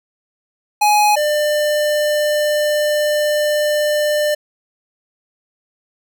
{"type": "tone pair in turn", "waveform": "square", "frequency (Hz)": [837, 597.3], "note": ["G#5", "D5"], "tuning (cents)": [13, 29], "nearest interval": "tritone", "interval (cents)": 584, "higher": "first", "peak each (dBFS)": [-11, -15], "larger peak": "first", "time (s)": [[0.81, 1.16], [1.16, 4.35]], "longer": "second", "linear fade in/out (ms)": 10, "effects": []}